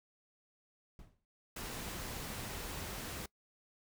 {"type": "noise with exponential decay", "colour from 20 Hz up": "brown", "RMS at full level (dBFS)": -49, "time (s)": [0.99, 1.25], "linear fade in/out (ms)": 1, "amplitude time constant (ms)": 56}
{"type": "noise", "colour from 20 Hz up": "pink", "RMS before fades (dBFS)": -43, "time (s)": [1.56, 3.26], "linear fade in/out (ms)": 5}
{"effects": ["noise-tail reverb RT60 0.1 s tail -22 dB re dry"]}